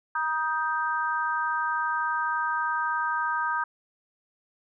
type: chord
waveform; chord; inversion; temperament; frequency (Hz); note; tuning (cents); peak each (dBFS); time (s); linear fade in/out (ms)
sine; Eb major; second; equal with one note detuned; 949.2 / 1244.5 / 1568; Bb5 / Eb6 / G6; +31 / 0 / 0; -29; 0.15-3.64; 5
effects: none